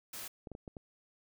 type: noise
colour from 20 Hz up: white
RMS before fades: -44 dBFS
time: 0.13-0.28 s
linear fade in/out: 5 ms
type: clicks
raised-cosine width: 2 ms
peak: -31 dBFS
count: 5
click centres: 0.472 / 0.517 / 0.551 / 0.678 / 0.768 s
effects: none